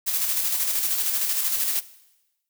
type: noise with tremolo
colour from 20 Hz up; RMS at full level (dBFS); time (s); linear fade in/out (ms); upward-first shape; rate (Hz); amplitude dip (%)
blue; -23; 0.06-1.81; 20; square; 13; 35
effects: noise-tail reverb RT60 1.0 s tail -18 dB re dry